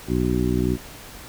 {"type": "harmonic tone", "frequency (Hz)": 61.5, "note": "B1", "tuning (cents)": -7, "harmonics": [1, 2, 3, 4, 5, 6], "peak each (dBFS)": [-26, -26, -26, -26, -26, -26], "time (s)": [0.07, 0.78], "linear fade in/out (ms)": 50, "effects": ["pink hiss -41 dBFS RMS until 1.28 s"]}